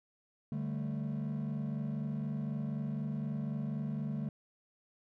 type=chord; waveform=triangle; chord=D suspended fourth; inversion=none; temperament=equal; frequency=146.83 / 196 / 220 Hz; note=D3 / G3 / A3; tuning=0 / 0 / 0 cents; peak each=-34 / -38 / -35 dBFS; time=0.52-4.29 s; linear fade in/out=2 ms; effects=tanh soft clip ceiling -28 dBFS